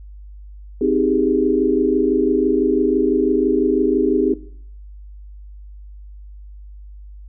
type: chord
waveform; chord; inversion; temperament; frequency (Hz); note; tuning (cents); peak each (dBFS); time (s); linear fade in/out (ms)
sine; Ab major seventh; first; just; 259.6 / 311.5 / 389.3 / 415.3; C4 / Eb4 / G4 / Ab4; -13 / +2 / -12 / 0; -20 / -20 / -19 / -20; 0.81-4.34; 5
effects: noise-tail reverb RT60 0.6 s tail -17 dB re dry + added 50 Hz sine -35 dBFS peak until 7.28 s